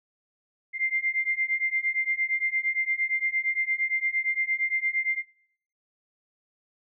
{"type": "beating tone pair", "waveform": "sine", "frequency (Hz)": [2093, 2101.7], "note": ["C7", "C7"], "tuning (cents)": [0, 7], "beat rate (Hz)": 8.7, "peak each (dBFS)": -27, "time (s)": [0.73, 5.23], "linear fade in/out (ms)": 50, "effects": ["noise-tail reverb RT60 0.6 s tail -20 dB re dry"]}